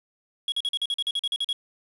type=tone bursts; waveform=triangle; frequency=3322 Hz; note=G#7; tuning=in tune; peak=-22 dBFS; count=13; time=0.48-1.529 s; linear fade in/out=2 ms; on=41 ms; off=43 ms; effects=resampled to 24000 Hz + 8-bit